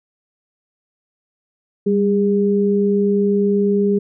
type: tone pair together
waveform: sine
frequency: 198.5 / 406.7 Hz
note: G3 / G#4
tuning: +22 / -36 cents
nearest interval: octave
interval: 1242 cents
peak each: -16 dBFS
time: 1.86-3.99 s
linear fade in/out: 10 ms
effects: none